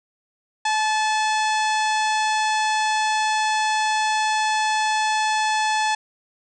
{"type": "harmonic tone with a mistuned harmonic", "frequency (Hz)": 862, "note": "A5", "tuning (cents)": -36, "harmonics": [1, 2, 3, 4, 5, 6, 7, 8, 9, 10], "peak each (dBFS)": [-20, -26, -30, -32, -34, -36, -37, -38, -39, -40], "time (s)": [0.65, 5.95], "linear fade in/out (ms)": 5, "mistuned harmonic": 2, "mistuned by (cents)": 19, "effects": []}